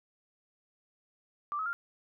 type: tone with pitch steps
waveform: sine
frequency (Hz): 1174.7 / 1281 / 1397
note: D6 / E6 / F6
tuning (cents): 0 / -50 / 0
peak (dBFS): -31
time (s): 1.52-1.73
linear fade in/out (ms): 0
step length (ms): 70
effects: none